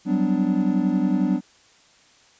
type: chord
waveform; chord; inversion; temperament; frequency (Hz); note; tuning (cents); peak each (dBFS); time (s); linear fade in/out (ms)
triangle; G major seventh; third; equal with one note detuned; 185 / 196 / 250.8 / 293.7; F#3 / G3 / B3 / D4; 0 / 0 / +27 / 0; -22; 0.05-1.41; 50
effects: white hiss -55 dBFS RMS until 2.39 s + resampled to 16000 Hz